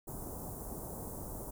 pink band-stop noise, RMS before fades -43 dBFS, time 0.07-1.51 s, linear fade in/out 10 ms, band 930 to 8500 Hz, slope 24 dB/octave, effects none

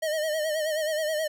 square tone with vibrato, 621 Hz, D#5, 3 cents flat, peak -26 dBFS, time 0.02-1.28 s, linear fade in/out 10 ms, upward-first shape sine, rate 9.4 Hz, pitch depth 63 cents each way, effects none

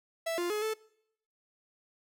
45% pulse tone with pitch steps, 660 / 349.6 / 422.8 / 437.5 Hz, E5 / F4 / G#4 / A4, +2 / +2 / +31 / -10 cents, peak -30 dBFS, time 0.26-0.74 s, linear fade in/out 10 ms, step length 120 ms, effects noise-tail reverb RT60 0.7 s tail -22 dB re dry

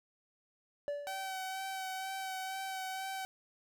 triangle tone with exponential decay, 578 Hz, D5, 28 cents flat, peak -30 dBFS, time 0.88-1.48 s, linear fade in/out 0 ms, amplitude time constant 130 ms
sawtooth tone with vibrato, 763 Hz, G5, 47 cents flat, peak -34 dBFS, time 1.07-3.25 s, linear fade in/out 0 ms, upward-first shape sine, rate 2.1 Hz, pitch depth 18 cents each way
effects none

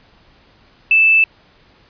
sine tone, 2637 Hz, E7, in tune, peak -8 dBFS, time 0.91-1.24 s, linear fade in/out 2 ms, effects pink hiss -51 dBFS RMS until 1.89 s + resampled to 11025 Hz

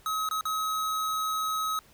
square tone with dropouts, 1276 Hz, D#6, 43 cents sharp, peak -28 dBFS, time 0.06-1.79 s, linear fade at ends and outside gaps 1 ms, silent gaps 0.289-0.311 / 0.41-0.454 s, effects pink hiss -58 dBFS RMS until 1.93 s

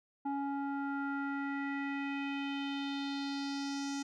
square tone with low-pass filter sweep, 279 Hz, C#4, 11 cents sharp, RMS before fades -37 dBFS, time 0.25-4.03 s, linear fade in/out 10 ms, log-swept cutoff 920 to 6400 Hz, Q 3.3, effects none

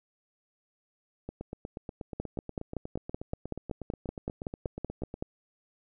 two click trains, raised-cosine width 2 ms, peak -19 / -24 dBFS, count 17 / 33, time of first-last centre 2.2-5.225 / 1.29-5.141 s, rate 5.29 / 8.31 Hz, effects none

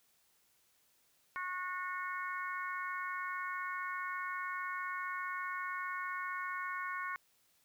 harmonic tone, 364.8 Hz, F#4, 24 cents flat, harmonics 3 / 4 / 5 / 6, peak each -40 / -42 / -44 / -46 dBFS, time 1.36-7.16 s, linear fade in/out 0 ms, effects white hiss -72 dBFS RMS until 7.64 s

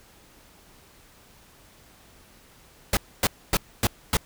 pink noise bursts, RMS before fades -21 dBFS, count 5, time 2.93-4.17 s, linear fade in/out 2 ms, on 40 ms, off 260 ms, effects pink hiss -54 dBFS RMS until 4.25 s

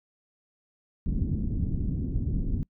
pink low-pass noise, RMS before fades -28 dBFS, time 1.06-2.63 s, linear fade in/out 0 ms, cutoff 250 Hz, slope 24 dB/octave, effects noise-tail reverb RT60 0.1 s tail -25 dB re dry

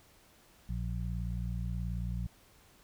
harmonic tone, 58.6 Hz, A#1, 10 cents sharp, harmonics 1 / 2 / 3, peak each -35 / -38 / -40 dBFS, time 0.69-2.27 s, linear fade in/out 5 ms, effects pink hiss -62 dBFS RMS until 2.83 s

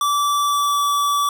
square tone with pitch glide, 1160 to 1152 Hz, D6 to D6, -22 to -34 cents, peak -17 dBFS, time 0.01-1.29 s, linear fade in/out 2 ms, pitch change -12 cents, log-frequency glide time 0.43-0.81 s, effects none

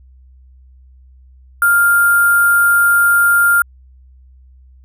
sine tone with sample-and-hold, 1400 Hz, F6, 4 cents sharp, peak -8 dBFS, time 1.62-3.62 s, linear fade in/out 2 ms, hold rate 11025 Hz, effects added 64 Hz sine -41 dBFS peak until 4.84 s

